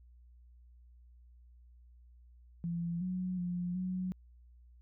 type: tone with pitch steps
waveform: sine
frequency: 170.3 / 183.3 / 176.9 / 184.1 Hz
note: F3 / F#3 / F3 / F#3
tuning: -43 / -16 / +23 / -8 cents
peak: -33 dBFS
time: 2.64-4.12 s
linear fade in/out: 0 ms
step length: 370 ms
effects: added 60 Hz sine -56 dBFS peak until 4.81 s